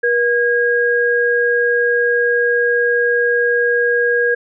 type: tone pair together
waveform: sine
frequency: 479.6 / 1634.8 Hz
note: A#4 / G#6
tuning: +49 / -28 cents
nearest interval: octave + major sixth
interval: 2123 cents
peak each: -15 dBFS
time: 0.03-4.35 s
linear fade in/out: 10 ms
effects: none